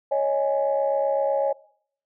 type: chord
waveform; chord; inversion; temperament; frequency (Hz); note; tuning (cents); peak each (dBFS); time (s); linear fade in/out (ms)
sine; C# suspended second; none; equal; 554.4 / 622.3 / 830.6; C#5 / D#5 / G#5; 0 / 0 / 0; -21 / -26 / -27; 0.11-1.53; 10
effects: noise-tail reverb RT60 0.6 s tail -21 dB re dry + tanh soft clip ceiling -11 dBFS